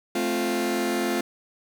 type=chord; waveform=sawtooth; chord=F major; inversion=first; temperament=just; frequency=218.3 / 261.9 / 349.2 Hz; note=A3 / C4 / F4; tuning=-13 / +2 / 0 cents; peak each=-25 / -25 / -22 dBFS; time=0.15-1.21 s; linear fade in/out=5 ms; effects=8-bit